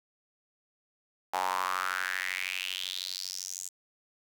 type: tone with high-pass filter sweep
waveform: sawtooth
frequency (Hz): 92.7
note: F#2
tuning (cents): +4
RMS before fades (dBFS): -34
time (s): 1.33-3.69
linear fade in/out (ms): 10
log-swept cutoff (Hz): 810 to 7300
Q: 4.9
effects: 9-bit